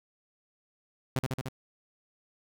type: tone with echo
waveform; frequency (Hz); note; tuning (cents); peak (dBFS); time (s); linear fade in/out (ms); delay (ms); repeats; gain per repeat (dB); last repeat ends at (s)
sawtooth; 130.81; C3; 0; -22; 1.16-1.19; 0; 74; 4; -2; 1.486
effects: none